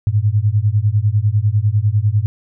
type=beating tone pair; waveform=sine; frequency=100.3 / 110.3 Hz; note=G2 / A2; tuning=+40 / +5 cents; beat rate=10 Hz; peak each=-15 dBFS; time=0.07-2.26 s; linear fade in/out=0 ms; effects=none